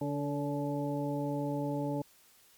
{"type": "harmonic tone with a mistuned harmonic", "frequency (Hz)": 143.5, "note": "D3", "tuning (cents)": -40, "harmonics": [1, 2, 3, 4, 6], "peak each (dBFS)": [-36, -34, -41, -38, -41], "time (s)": [0.01, 2.02], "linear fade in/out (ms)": 5, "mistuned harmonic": 3, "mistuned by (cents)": 37, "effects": ["white hiss -62 dBFS RMS until 2.57 s", "MP3 96 kbps"]}